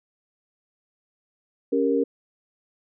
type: chord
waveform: sine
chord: G diminished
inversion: second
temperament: equal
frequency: 277.2 / 392 / 466.2 Hz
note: Db4 / G4 / Bb4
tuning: 0 / 0 / 0 cents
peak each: -23 / -26 / -22 dBFS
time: 1.72-2.04 s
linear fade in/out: 10 ms
effects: none